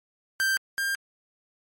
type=tone pair in turn; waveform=45% pulse; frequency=1568 / 1598.2 Hz; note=G6 / G6; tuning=0 / +33 cents; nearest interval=unison; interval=33 cents; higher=second; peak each=-22 / -25 dBFS; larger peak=first; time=0.4-0.57 / 0.78-0.95 s; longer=neither; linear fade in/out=0 ms; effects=MP3 64 kbps